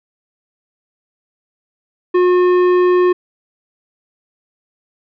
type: tone with tanh clipping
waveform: triangle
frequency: 360 Hz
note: F#4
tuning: 47 cents flat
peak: -11 dBFS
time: 2.14-3.13 s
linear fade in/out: 10 ms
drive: 16 dB
effects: none